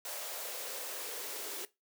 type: noise with high-pass filter sweep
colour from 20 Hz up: white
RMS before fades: -41 dBFS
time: 0.05-1.65 s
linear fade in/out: 2 ms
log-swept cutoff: 570 to 380 Hz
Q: 3.2
effects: noise-tail reverb RT60 0.2 s tail -18 dB re dry